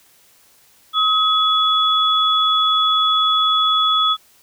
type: tone pair together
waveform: sine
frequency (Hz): 1272 / 3396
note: D#6 / G#7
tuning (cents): +38 / +38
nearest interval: octave + perfect fourth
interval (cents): 1700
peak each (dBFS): -16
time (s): 0.93-4.17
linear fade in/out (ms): 50
effects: white hiss -53 dBFS RMS until 4.42 s